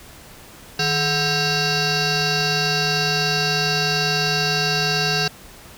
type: tone with frequency modulation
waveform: sine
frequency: 2168 Hz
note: C#7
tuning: 39 cents flat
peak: -15 dBFS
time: 0.79-5.28 s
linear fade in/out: 5 ms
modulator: 581 Hz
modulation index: 5.3
effects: tanh soft clip ceiling -16 dBFS + pink hiss -43 dBFS RMS until 5.77 s